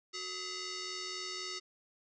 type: tone with frequency modulation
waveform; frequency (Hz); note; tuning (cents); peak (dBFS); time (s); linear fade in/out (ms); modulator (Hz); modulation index
sine; 369.1; F#4; -4; -38; 0.13-1.6; 20; 822; 7.2
effects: none